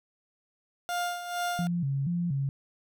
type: tone with tremolo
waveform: 30% pulse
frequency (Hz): 704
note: F5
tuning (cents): +14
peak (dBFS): -25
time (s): 0.89-1.67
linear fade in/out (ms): 0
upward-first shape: sine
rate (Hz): 2.2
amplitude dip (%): 65
type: tone with vibrato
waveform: sine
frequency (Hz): 154.6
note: D#3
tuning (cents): -11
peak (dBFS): -26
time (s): 1.59-2.49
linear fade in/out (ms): 0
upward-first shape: square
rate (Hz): 2.1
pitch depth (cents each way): 200
effects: none